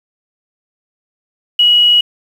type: tone with quantisation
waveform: sine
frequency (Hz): 2913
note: F#7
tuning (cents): -28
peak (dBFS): -6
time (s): 1.59-2.01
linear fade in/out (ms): 5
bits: 6
effects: none